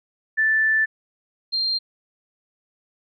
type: tone pair in turn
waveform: sine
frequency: 1760 / 4186 Hz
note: A6 / C8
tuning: 0 / 0 cents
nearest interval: octave + minor third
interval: 1500 cents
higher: second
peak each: -16 / -20 dBFS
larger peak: first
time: 0.37-0.86 / 1.52-1.79 s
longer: first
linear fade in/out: 20 ms
effects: none